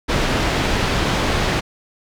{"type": "low-pass noise", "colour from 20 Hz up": "pink", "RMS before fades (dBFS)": -19, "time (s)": [0.08, 1.61], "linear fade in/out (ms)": 20, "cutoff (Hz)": 4200, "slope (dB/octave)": 12, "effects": []}